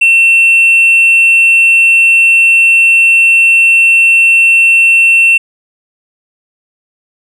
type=tone with tanh clipping; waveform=sine; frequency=2700 Hz; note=E7; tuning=41 cents sharp; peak=-4 dBFS; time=0.01-5.38 s; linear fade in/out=10 ms; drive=2 dB; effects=none